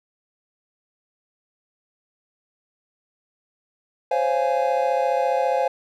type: chord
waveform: triangle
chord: Db major seventh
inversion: third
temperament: just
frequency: 519.7 / 554.4 / 693 / 831.5 Hz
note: C5 / Db5 / F5 / Ab5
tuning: -12 / 0 / -14 / +2 cents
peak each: -21 / -24 / -23 / -22 dBFS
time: 4.11-5.68 s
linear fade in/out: 5 ms
effects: none